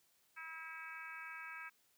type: harmonic tone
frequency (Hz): 323.1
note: E4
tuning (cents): -35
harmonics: 3 / 4 / 5 / 6 / 7 / 8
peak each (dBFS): -57 / -53 / -50 / -59 / -52 / -55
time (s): 0.36-1.7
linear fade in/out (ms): 20
effects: white hiss -74 dBFS RMS until 1.97 s + high-pass 60 Hz 12 dB/octave